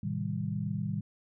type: chord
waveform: sine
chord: A half-diminished seventh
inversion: none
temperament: just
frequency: 110 / 132 / 158.4 / 198 Hz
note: A2 / C3 / Eb3 / G3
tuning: 0 / +16 / +31 / +18 cents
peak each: -36 / -39 / -35 / -35 dBFS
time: 0.03-1.01 s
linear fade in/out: 5 ms
effects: none